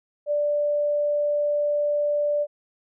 sine tone, 587.3 Hz, D5, in tune, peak -20 dBFS, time 0.26-2.47 s, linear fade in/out 50 ms, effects none

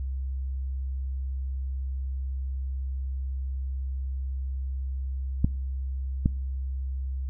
clicks, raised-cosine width 5 ms, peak -9 dBFS, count 2, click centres 5.445 / 6.259 s, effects noise-tail reverb RT60 0.5 s tail -24 dB re dry + added 66 Hz sine -28 dBFS peak until 7.29 s

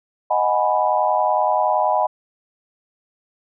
sine chord, G# minor seventh, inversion second, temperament equal, 622.3 / 740 / 830.6 / 987.8 Hz, D#5 / F#5 / G#5 / B5, 0 / 0 / 0 / 0 cents, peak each -21 dBFS, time 0.3-2.07 s, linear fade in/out 10 ms, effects none

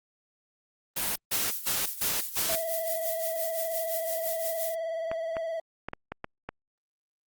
white noise bursts, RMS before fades -29 dBFS, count 5, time 0.96-2.56 s, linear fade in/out 10 ms, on 200 ms, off 150 ms
violet noise with tremolo, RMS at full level -31 dBFS, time 1.32-4.75 s, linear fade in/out 10 ms, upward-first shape triangle, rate 5.8 Hz, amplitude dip 75%
triangle tone with vibrato, 656 Hz, E5, 9 cents flat, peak -28 dBFS, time 2.49-5.6 s, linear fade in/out 5 ms, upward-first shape triangle, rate 19 Hz, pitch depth 46 cents each way
clicks, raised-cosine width 0.5 ms, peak -19 dBFS, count 7, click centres 5.115 / 5.368 / 5.886 / 5.934 / 6.12 / 6.244 / 6.49 s
effects Opus 32 kbps

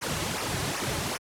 pink noise with flanger, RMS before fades -30 dBFS, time 0.01-1.18 s, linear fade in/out 20 ms, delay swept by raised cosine 0.24 to 4.34 ms, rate 2.6 Hz, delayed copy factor -0.75, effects high-pass 60 Hz 12 dB/octave + low-pass 11000 Hz 12 dB/octave

